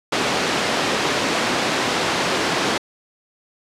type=band-pass noise; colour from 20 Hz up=pink; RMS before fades=-21 dBFS; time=0.12-2.78 s; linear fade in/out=5 ms; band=240 to 5100 Hz; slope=12 dB/octave; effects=low-pass 11000 Hz 12 dB/octave